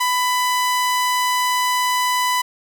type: tone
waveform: sawtooth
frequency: 997 Hz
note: B5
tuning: 16 cents sharp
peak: -13 dBFS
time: 0-2.42 s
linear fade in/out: 10 ms
effects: 8-bit